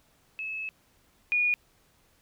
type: tone pair in turn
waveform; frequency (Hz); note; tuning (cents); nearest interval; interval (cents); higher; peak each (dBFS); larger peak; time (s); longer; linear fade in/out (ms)
sine; 2595 / 2447; E7 / D#7; -28 / -29; minor second; 101; first; -32 / -22; second; 0.39-0.69 / 1.32-1.54; first; 0
effects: pink hiss -65 dBFS RMS until 2.21 s